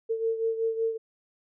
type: beating tone pair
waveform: sine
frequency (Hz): 450.2 / 455.5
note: A4 / A#4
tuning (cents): +40 / -40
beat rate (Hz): 5.3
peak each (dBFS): -26 / -32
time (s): 0.09-0.98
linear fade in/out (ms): 20
effects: none